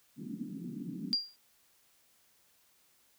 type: band-pass noise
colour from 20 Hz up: white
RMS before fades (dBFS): -41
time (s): 0.16-1.16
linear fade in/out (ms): 50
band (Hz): 160 to 290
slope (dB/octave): 48
type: tone with exponential decay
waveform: sine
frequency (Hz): 4775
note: D8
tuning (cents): +28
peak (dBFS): -23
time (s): 1.13-1.36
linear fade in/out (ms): 0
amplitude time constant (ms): 48
effects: white hiss -68 dBFS RMS until 3.18 s